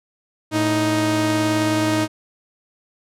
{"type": "tone pair together", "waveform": "sawtooth", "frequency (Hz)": [110.41, 312.3], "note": ["A2", "D#4"], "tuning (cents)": [6, 7], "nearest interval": "octave + tritone", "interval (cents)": 1801, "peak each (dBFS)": [-20, -14], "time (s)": [0.51, 2.08], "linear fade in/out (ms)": 50, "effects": ["low-pass 11000 Hz 12 dB/octave"]}